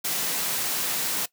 white high-pass noise, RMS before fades -27 dBFS, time 0.04-1.26 s, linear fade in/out 10 ms, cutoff 120 Hz, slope 48 dB/octave, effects noise-tail reverb RT60 0.1 s tail -19 dB re dry

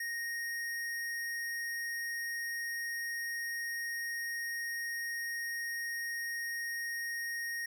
square tone, 1864 Hz, A#6, 1 cent flat, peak -36 dBFS, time 0-7.66 s, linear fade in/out 5 ms, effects none

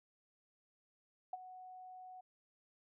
sine tone with ADSR envelope, 740 Hz, F#5, in tune, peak -36 dBFS, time 1.33-2.21 s, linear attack 4 ms, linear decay 26 ms, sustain -14 dB, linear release 9 ms, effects none

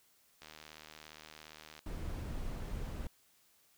click train, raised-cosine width 0.2 ms, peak -33 dBFS, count 107, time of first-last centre 0.42-1.791 s, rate 77.3 Hz
brown noise, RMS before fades -40 dBFS, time 1.86-3.07 s, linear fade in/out 2 ms
effects white hiss -69 dBFS RMS until 3.77 s

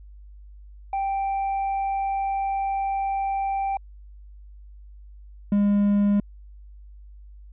triangle tone pair in turn, 784 / 203.5 Hz, G5 / G#3, 0 / -35 cents, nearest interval octave + major seventh, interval 2335 cents, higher first, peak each -21 / -15 dBFS, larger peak second, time 0.93-3.77 / 5.52-6.2 s, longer first, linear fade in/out 2 ms, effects added 50 Hz sine -42 dBFS peak until 7.52 s + resampled to 8000 Hz

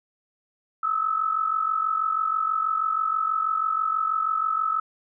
sine tone pair together, 1261 / 1307.2 Hz, D#6 / E6, +23 / -15 cents, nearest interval minor second, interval 62 cents, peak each -27 / -23 dBFS, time 0.83-4.8 s, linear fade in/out 5 ms, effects none

